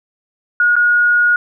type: tone with dropouts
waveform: sine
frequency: 1443 Hz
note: F#6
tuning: 44 cents flat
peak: -9 dBFS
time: 0.6-1.36 s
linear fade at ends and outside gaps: 2 ms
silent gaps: 0.756-0.764 s
effects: none